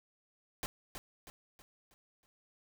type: noise with echo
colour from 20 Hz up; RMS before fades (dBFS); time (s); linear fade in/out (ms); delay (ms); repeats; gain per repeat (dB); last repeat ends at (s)
pink; -38; 0.63-0.66; 0; 320; 5; -7; 2.26
effects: none